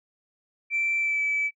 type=tone with pitch glide; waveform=sine; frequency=2339 to 2303 Hz; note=D7 to D7; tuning=-8 to -34 cents; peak=-22 dBFS; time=0.7-1.51 s; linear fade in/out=50 ms; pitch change=-26 cents; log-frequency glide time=0.98-1.22 s; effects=noise-tail reverb RT60 0.1 s tail -25 dB re dry + tanh soft clip ceiling -18 dBFS